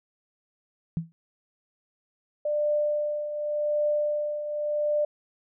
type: tone with exponential decay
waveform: sine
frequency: 164.81 Hz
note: E3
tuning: in tune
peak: -21 dBFS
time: 0.97-1.12 s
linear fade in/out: 0 ms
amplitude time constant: 31 ms
type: tone with tremolo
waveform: sine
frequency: 595 Hz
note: D5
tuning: 22 cents sharp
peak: -21 dBFS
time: 2.45-5.05 s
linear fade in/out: 5 ms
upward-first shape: triangle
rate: 0.88 Hz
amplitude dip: 65%
effects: none